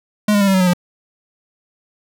square tone with pitch steps, 210 / 204.1 / 198.44 / 192.9 / 187.52 / 182.29 / 177.2 Hz, G#3 / G#3 / G3 / G3 / F#3 / F#3 / F3, +19 / -30 / +21 / -28 / +23 / -26 / +25 cents, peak -12 dBFS, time 0.28-0.735 s, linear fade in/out 5 ms, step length 65 ms, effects none

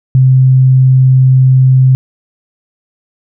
sine tone, 130.4 Hz, C3, 5 cents flat, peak -3 dBFS, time 0.15-1.95 s, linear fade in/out 0 ms, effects none

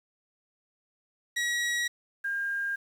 sawtooth / sine tone pair in turn, 1913 / 1608.6 Hz, A#6 / G6, +44 / +44 cents, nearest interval minor third, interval 300 cents, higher first, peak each -23 / -28 dBFS, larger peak first, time 1.36-1.88 / 2.24-2.76 s, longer neither, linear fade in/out 10 ms, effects low-pass 9000 Hz 12 dB/octave + 9-bit

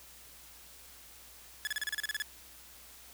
sawtooth tone bursts, 1708 Hz, G#6, 48 cents sharp, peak -28 dBFS, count 11, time 1.65-2.221 s, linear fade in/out 0 ms, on 21 ms, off 34 ms, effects added 60 Hz sine -63 dBFS peak until 3.13 s + white hiss -54 dBFS RMS until 3.13 s

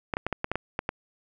clicks, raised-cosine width 0.5 ms, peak -12 dBFS, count 9, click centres 0.138 / 0.169 / 0.266 / 0.327 / 0.444 / 0.516 / 0.556 / 0.791 / 0.891 s, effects none

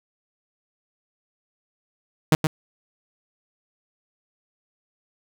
sawtooth tone with echo, 156.3 Hz, D#3, 8 cents sharp, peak -9 dBFS, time 2.32-2.35 s, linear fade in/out 2 ms, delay 120 ms, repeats 1, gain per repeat -5 dB, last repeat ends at 2.47 s, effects none

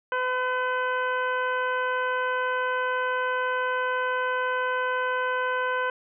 harmonic tone, 506 Hz, B4, 42 cents sharp, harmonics 1 / 2 / 3 / 4 / 5 / 6, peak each -29 / -28 / -28 / -41 / -41 / -43 dBFS, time 0.12-5.9 s, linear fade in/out 2 ms, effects none

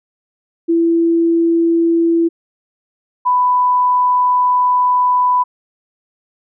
sine tone pair in turn, 334.2 / 994.3 Hz, E4 / B5, +24 / +11 cents, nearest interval octave + perfect fifth, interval 1887 cents, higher second, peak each -10 dBFS, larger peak neither, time 0.68-2.29 / 3.25-5.44 s, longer second, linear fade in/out 20 ms, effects none

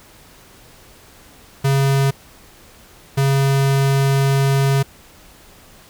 square tone bursts at uneven times, 137.1 Hz, C#3, 19 cents flat, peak -14 dBFS, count 2, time 1.64-2.11 / 3.17-4.83 s, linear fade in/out 10 ms, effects pink hiss -46 dBFS RMS until 5.89 s

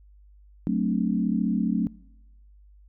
sine chord, D dominant seventh, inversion first, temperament equal, 185 / 220 / 261.6 / 293.7 Hz, F#3 / A3 / C4 / D4, 0 / 0 / 0 / 0 cents, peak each -26 / -26 / -29 / -31 dBFS, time 0.67-1.87 s, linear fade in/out 0 ms, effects noise-tail reverb RT60 0.9 s tail -24 dB re dry + added 50 Hz sine -50 dBFS peak until 2.88 s

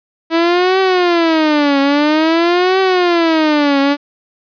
sawtooth tone with vibrato, 324.9 Hz, E4, 25 cents flat, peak -6 dBFS, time 0.3-3.97 s, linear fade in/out 50 ms, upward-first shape triangle, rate 0.5 Hz, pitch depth 290 cents each way, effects resampled to 11025 Hz + 8-bit

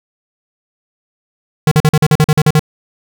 square tone bursts, 153 Hz, D#3, 29 cents flat, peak -7 dBFS, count 11, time 1.67-2.594 s, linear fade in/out 2 ms, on 44 ms, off 44 ms, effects none

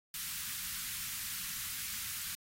white band-stop noise, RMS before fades -40 dBFS, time 0.14-2.35 s, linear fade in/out 2 ms, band 200 to 1300 Hz, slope 24 dB/octave, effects AAC 48 kbps

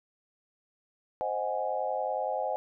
sine chord, Ab dominant seventh, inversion first, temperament equal, 523.3 / 622.3 / 740 / 830.6 Hz, C5 / Eb5 / Gb5 / Ab5, 0 / 0 / 0 / 0 cents, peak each -34 dBFS, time 1.21-2.56 s, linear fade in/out 0 ms, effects none

